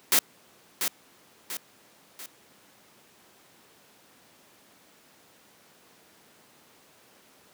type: noise with echo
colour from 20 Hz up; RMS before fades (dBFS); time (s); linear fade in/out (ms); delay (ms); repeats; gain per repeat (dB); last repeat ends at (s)
white; -20; 0.12-0.19; 2; 690; 3; -7; 2.26
effects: pink hiss -57 dBFS RMS until 7.53 s + high-pass 200 Hz 12 dB/octave